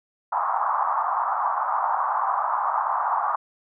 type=band-pass noise; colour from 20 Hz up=white; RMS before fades=-24 dBFS; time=0.32-3.36 s; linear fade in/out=5 ms; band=760 to 1200 Hz; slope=48 dB/octave; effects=none